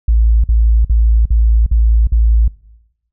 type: tone bursts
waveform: sine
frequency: 55.8 Hz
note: A1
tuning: 25 cents sharp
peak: -7 dBFS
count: 6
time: 0.08-2.48 s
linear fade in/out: 5 ms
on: 360 ms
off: 48 ms
effects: noise-tail reverb RT60 1.0 s tail -22 dB re dry